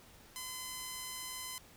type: tone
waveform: 5% pulse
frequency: 1021 Hz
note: C6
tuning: 43 cents flat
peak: -29 dBFS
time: 0.36-1.58 s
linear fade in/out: 0 ms
effects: pink hiss -59 dBFS RMS until 1.76 s